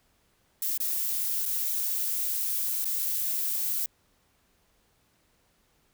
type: noise with dropouts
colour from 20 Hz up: violet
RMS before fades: -29 dBFS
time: 0.62-3.86 s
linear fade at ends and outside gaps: 2 ms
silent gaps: 0.777-0.802 / 1.455-1.46 / 2.846-2.854 s
effects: pink hiss -68 dBFS RMS until 5.93 s